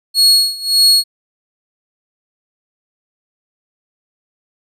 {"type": "tone with tremolo", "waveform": "40% pulse", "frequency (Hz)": 4325, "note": "C#8", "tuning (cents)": -43, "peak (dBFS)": -5, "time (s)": [0.14, 1.04], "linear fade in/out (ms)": 50, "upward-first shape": "sine", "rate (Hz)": 1.7, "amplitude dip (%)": 90, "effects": ["resampled to 32000 Hz"]}